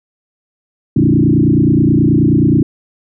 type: tone with frequency modulation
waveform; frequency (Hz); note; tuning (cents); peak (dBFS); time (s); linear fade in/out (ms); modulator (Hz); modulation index
sine; 220; A3; 0; -7; 0.96-2.63; 5; 29.4; 3.8
effects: none